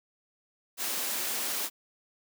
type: high-pass noise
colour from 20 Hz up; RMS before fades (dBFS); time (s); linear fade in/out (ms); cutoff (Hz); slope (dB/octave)
white; -32; 0.77-1.7; 50; 200; 48
effects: none